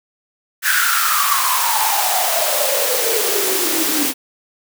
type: noise with high-pass filter sweep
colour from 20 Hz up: white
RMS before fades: -17 dBFS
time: 0.62-4.14 s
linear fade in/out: 50 ms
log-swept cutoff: 1600 to 270 Hz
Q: 9.6
effects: none